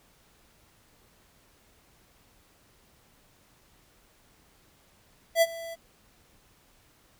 square tone with ADSR envelope, 665 Hz, E5, 15 cents sharp, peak -17 dBFS, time 5.35-5.76 s, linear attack 67 ms, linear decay 41 ms, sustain -20 dB, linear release 29 ms, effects pink hiss -62 dBFS RMS until 7.19 s

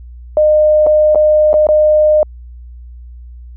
sine tone with dropouts, 610 Hz, D#5, 34 cents flat, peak -6 dBFS, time 0.37-2.23 s, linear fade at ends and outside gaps 1 ms, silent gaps 0.865-0.869 / 1.148-1.156 / 1.531-1.54 / 1.669-1.688 s, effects added 60 Hz sine -30 dBFS peak until 3.56 s

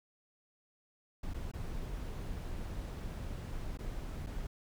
brown noise with dropouts, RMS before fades -40 dBFS, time 1.23-4.47 s, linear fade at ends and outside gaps 5 ms, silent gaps 1.337-1.342 / 1.516-1.535 / 3.774-3.788 / 4.264-4.268 s, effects none

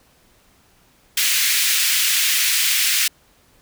pink high-pass noise, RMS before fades -18 dBFS, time 1.17-3.08 s, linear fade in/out 5 ms, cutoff 2000 Hz, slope 24 dB/octave, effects pink hiss -56 dBFS RMS until 3.61 s

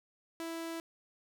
sawtooth tone, 330 Hz, E4, 2 cents sharp, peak -34 dBFS, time 0.4-0.8 s, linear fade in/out 0 ms, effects none

